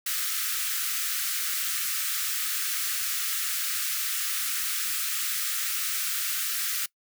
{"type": "high-pass noise", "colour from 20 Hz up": "white", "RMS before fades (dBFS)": -29, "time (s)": [0.06, 6.86], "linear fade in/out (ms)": 5, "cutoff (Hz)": 1200, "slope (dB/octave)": 96, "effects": ["noise-tail reverb RT60 0.1 s tail -22 dB re dry"]}